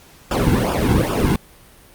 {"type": "noise with flanger", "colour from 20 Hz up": "brown", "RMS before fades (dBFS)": -17, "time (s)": [0.31, 1.36], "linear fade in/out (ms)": 2, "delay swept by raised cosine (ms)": [0.48, 1.68], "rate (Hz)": 2.5, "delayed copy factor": -1, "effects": ["pink hiss -47 dBFS RMS until 1.94 s", "Opus 48 kbps"]}